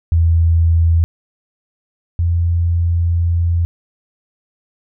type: tone pair in turn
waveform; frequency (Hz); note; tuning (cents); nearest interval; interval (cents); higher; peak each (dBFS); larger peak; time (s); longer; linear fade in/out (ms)
sine; 83 / 85.23; E2 / F2; +12 / -42; unison; 46; second; -9 / -12; first; 0.12-1.04 / 2.19-3.65; second; 0
effects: none